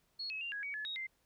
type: tone with pitch steps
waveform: sine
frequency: 4330 / 2572 / 2781 / 1660 / 2257 / 1714 / 3773 / 2085 Hz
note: C#8 / E7 / F7 / G#6 / C#7 / A6 / A#7 / C7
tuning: -41 / -43 / -8 / -1 / +31 / -46 / +20 / -7 cents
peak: -38 dBFS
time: 0.19-1.07 s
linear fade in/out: 10 ms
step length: 110 ms
effects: pink hiss -75 dBFS RMS until 1.25 s